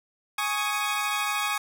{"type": "chord", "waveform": "20% pulse", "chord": "Ab suspended fourth", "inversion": "none", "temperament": "equal with one note detuned", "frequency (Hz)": [830.6, 1108.7, 1252.4], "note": ["Ab5", "Db6", "Eb6"], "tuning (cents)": [0, 0, 11], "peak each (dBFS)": -25, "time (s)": [0.38, 1.58], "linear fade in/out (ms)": 5, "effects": []}